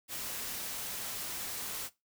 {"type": "noise", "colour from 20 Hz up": "white", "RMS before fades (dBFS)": -39, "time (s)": [0.08, 1.9], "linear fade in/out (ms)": 50, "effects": ["noise-tail reverb RT60 0.2 s tail -18 dB re dry"]}